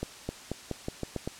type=accelerating click train; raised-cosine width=2 ms; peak=-18 dBFS; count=8; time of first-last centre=0.03-1.275 s; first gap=260 ms; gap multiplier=0.87; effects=white hiss -47 dBFS RMS until 1.39 s + low-pass 8000 Hz 12 dB/octave